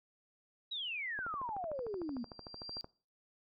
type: exponential sweep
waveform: sine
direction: down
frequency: 3951 to 225 Hz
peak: -37 dBFS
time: 0.71-2.24 s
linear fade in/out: 10 ms
type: click train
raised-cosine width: 1 ms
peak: -32 dBFS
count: 23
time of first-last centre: 1.19-2.844 s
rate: 13.3 Hz
type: tone with exponential growth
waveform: sine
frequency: 4728 Hz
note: D8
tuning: 11 cents sharp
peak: -39 dBFS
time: 1.75-2.81 s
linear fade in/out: 0 ms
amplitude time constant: 230 ms
effects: noise-tail reverb RT60 0.4 s tail -22 dB re dry